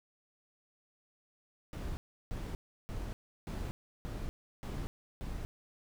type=noise bursts; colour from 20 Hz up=brown; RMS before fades=-39 dBFS; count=7; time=1.73-5.45 s; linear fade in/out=0 ms; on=240 ms; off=340 ms; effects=none